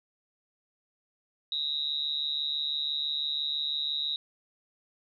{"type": "tone with amplitude modulation", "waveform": "sine", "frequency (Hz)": 3808, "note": "A#7", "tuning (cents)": 36, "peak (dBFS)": -24, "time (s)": [1.52, 4.16], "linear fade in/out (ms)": 2, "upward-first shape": "sine", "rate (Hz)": 146, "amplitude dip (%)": 100, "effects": []}